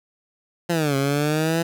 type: exponential two-way sweep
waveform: 15% pulse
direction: down then up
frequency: 175.7 to 135.7 to 168.7 Hz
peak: -13 dBFS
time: 0.69-1.63 s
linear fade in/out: 10 ms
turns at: 0.96 s
effects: none